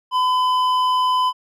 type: tone with hard clipping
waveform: sine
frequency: 1010 Hz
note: B5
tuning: 39 cents sharp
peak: -17 dBFS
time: 0.11-1.33 s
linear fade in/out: 50 ms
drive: 8 dB
effects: none